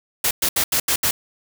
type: noise bursts at uneven times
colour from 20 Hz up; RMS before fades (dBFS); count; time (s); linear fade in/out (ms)
white; -19; 6; 0.24-0.31 / 0.42-0.49 / 0.56-0.64 / 0.72-0.8 / 0.88-0.96 / 1.03-1.11; 5
effects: none